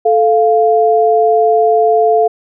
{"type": "tone pair together", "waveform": "sine", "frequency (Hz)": [438.4, 697], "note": ["A4", "F5"], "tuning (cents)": [-6, -4], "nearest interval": "minor sixth", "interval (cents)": 802, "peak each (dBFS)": -10, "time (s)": [0.05, 2.28], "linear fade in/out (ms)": 10, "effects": []}